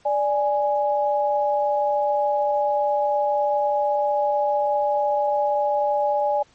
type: tone pair together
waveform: sine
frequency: 587.3 / 830.6 Hz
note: D5 / G#5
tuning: 0 / 0 cents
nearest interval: tritone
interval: 600 cents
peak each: -21 dBFS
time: 0.05-6.43 s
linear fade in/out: 10 ms
effects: pink hiss -57 dBFS RMS until 6.54 s + MP3 32 kbps